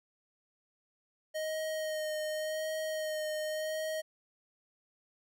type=tone with vibrato; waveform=square; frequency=622.3 Hz; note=D#5; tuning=in tune; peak=-34 dBFS; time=1.34-4.02 s; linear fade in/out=20 ms; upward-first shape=sine; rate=0.88 Hz; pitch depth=19 cents each way; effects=none